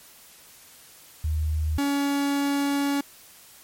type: tone pair in turn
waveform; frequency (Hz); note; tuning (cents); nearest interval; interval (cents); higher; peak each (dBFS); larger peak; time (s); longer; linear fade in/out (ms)
sine / 45% pulse; 77.6 / 282.2; D#2 / C#4; -4 / +31; octave + minor seventh; 2235; second; -22; neither; 1.24-1.78 / 1.78-3.01; second; 5
effects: white hiss -50 dBFS RMS until 3.63 s + MP3 64 kbps